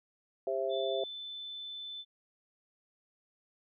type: harmonic tone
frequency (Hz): 133.1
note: C3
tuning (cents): +30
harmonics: 3 / 4 / 5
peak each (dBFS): -35 / -35 / -34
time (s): 0.47-1.04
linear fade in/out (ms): 2
type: tone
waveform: sine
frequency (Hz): 3520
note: A7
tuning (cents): 0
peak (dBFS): -40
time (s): 0.69-2.05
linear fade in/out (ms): 50
effects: none